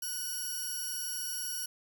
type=tone pair together; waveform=5% pulse; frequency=1483 / 5608 Hz; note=F#6 / F8; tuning=+4 / +6 cents; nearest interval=octave + major seventh; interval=2302 cents; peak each=-29 / -30 dBFS; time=0.02-1.66 s; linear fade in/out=5 ms; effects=none